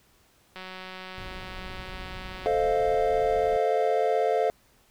click train, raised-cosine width 0.3 ms, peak -24 dBFS, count 356, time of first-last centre 0.56-2.469 s, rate 186 Hz
brown noise, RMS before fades -41 dBFS, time 1.18-3.57 s, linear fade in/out 0 ms
triangle chord, F dominant seventh, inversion first, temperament equal, 440 / 523.3 / 622.3 / 698.5 Hz, A4 / C5 / Eb5 / F5, 0 / 0 / 0 / 0 cents, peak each -24 / -26 / -28 / -24 dBFS, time 2.46-4.5 s, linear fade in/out 0 ms
effects pink hiss -62 dBFS RMS until 4.9 s

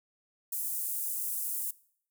pink high-pass noise, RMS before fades -34 dBFS, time 0.52-1.71 s, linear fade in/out 5 ms, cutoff 9600 Hz, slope 24 dB/octave, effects noise-tail reverb RT60 0.6 s tail -21 dB re dry

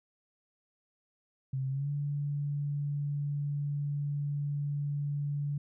sine tone with pitch glide, 133.1 to 144.31 Hz, C3 to D3, +30 to -30 cents, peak -30 dBFS, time 1.53-5.58 s, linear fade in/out 5 ms, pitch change +140 cents, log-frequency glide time 1.69-1.89 s, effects none

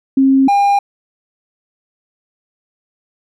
sine / triangle tone pair in turn, 268.5 / 804.6 Hz, C4 / G5, +45 / +45 cents, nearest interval octave + perfect fifth, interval 1900 cents, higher second, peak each -7 dBFS, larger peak neither, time 0.17-0.48 / 0.48-0.79 s, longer neither, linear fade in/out 5 ms, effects none

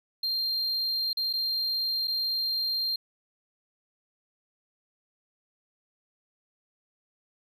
triangle tone with dropouts, 4186 Hz, C8, in tune, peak -25 dBFS, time 0.23-2.96 s, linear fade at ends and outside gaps 5 ms, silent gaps 1.131-1.17 / 1.329-1.335 / 2.074-2.079 s, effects none

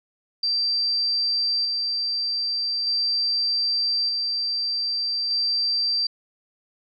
sine tone with tremolo, 4694 Hz, D8, 2 cents flat, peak -20 dBFS, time 0.43-6.07 s, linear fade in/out 5 ms, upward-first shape square, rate 0.41 Hz, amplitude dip 25%, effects none

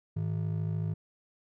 triangle ring-modulated tone, 131.7 Hz, C3, 12 cents sharp, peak -24 dBFS, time 0.16-0.94 s, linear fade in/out 10 ms, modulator 26.8 Hz, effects none

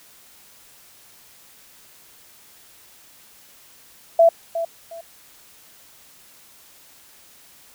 sine tone with echo, 667 Hz, E5, 20 cents sharp, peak -9 dBFS, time 4.19-4.29 s, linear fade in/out 5 ms, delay 360 ms, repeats 2, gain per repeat -12 dB, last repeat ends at 5.01 s, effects white hiss -50 dBFS RMS until 7.74 s

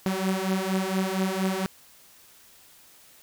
sawtooth beating tone pair, 187.3 / 191.6 Hz, F#3 / G3, +21 / -39 cents, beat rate 4.3 Hz, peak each -24 / -23 dBFS, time 0.06-1.66 s, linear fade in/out 0 ms, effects white hiss -54 dBFS RMS until 3.22 s

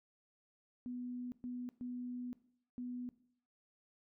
sine tone bursts at uneven times, 246.9 Hz, B3, in tune, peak -40 dBFS, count 4, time 0.86-1.32 / 1.44-1.69 / 1.81-2.33 / 2.78-3.09 s, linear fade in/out 0 ms, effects noise-tail reverb RT60 0.6 s tail -18 dB re dry

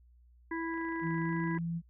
harmonic tone, 329.6 Hz, E4, in tune, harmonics 1 / 3 / 5 / 6, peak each -35 / -40 / -42 / -43 dBFS, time 0.51-1.58 s, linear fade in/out 5 ms
click train, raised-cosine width 0.5 ms, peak -39 dBFS, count 24, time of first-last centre 0.74-1.586 s, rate 27.2 Hz
sine tone with pitch glide, 164.6 to 167.77 Hz, E3 to E3, -2 to +31 cents, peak -32 dBFS, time 1.01-1.82 s, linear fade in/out 50 ms, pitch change +33 cents, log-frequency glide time 1.22-1.32 s
effects added 60 Hz sine -58 dBFS peak until 1.89 s

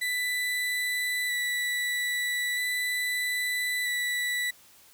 35% pulse tone with vibrato, 1975.5 Hz, B6, in tune, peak -25 dBFS, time 0.01-4.51 s, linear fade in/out 10 ms, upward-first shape square, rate 0.39 Hz, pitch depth 10 cents each way, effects white hiss -56 dBFS RMS until 4.93 s

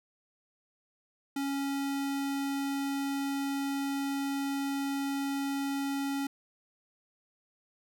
square tone, 277.2 Hz, C#4, in tune, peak -31 dBFS, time 1.36-6.27 s, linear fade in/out 5 ms, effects none

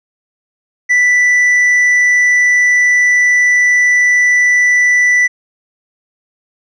triangle tone with tanh clipping, 1975.5 Hz, B6, in tune, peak -8 dBFS, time 0.89-5.28 s, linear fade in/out 20 ms, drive 8 dB, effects none

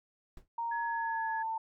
brown noise with exponential decay, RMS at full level -43 dBFS, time 0.37-0.48 s, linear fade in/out 2 ms, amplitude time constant 23 ms
sine tone with pitch glide, 930 to 894.2 Hz, A#5 to A5, -4 to +28 cents, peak -32 dBFS, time 0.58-1.58 s, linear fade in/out 5 ms, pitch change -68 cents, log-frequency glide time 0.85-1.29 s
sine tone, 1687 Hz, G#6, 27 cents sharp, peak -37 dBFS, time 0.71-1.43 s, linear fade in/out 10 ms
effects none

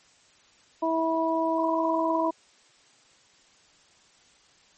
harmonic tone, 325.4 Hz, E4, 22 cents flat, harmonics 1 / 2 / 3, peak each -27 / -27 / -27 dBFS, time 0.82-2.31 s, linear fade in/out 10 ms
sine tone bursts, 1023 Hz, C6, 39 cents flat, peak -28 dBFS, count 14, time 1.58-2.268 s, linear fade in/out 5 ms, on 25 ms, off 26 ms
effects white hiss -59 dBFS RMS until 4.77 s + MP3 32 kbps

